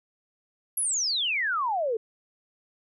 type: exponential sweep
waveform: sine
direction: down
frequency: 11500 to 424 Hz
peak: -24 dBFS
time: 0.77-1.97 s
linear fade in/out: 5 ms
effects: none